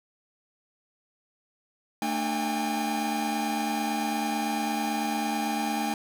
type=tone cluster; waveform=45% pulse; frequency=222.6 / 298.9 / 784 / 813 Hz; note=A3 / D4 / G5 / G#5; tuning=+20 / +31 / 0 / -37 cents; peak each=-31 / -33 / -38 / -30 dBFS; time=2.02-5.94 s; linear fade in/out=2 ms; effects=none